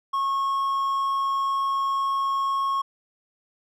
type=tone; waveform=triangle; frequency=1093 Hz; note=C#6; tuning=25 cents flat; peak=-20 dBFS; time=0.13-2.82 s; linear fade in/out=10 ms; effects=none